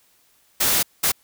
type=noise bursts at uneven times; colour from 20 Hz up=white; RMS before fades=-19 dBFS; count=2; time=0.6-0.83 / 1.03-1.12 s; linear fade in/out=10 ms; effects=white hiss -60 dBFS RMS until 1.23 s